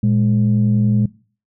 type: tone pair together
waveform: sine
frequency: 116.3 / 207.2 Hz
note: A#2 / G#3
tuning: -4 / -4 cents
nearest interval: minor seventh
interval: 1000 cents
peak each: -14 dBFS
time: 0.03-1.06 s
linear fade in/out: 5 ms
effects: noise-tail reverb RT60 0.4 s tail -20 dB re dry + tanh soft clip ceiling -7 dBFS